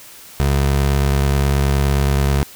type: tone with vibrato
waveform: 25% pulse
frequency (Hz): 69.5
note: C#2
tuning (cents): +5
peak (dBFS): -10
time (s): 0.4-2.43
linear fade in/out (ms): 0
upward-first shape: triangle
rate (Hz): 18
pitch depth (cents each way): 36
effects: white hiss -40 dBFS RMS until 2.55 s